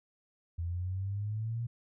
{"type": "exponential sweep", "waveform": "sine", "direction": "up", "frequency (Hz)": [83.3, 119.5], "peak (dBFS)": -32, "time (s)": [0.58, 1.67], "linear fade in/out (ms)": 10, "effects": []}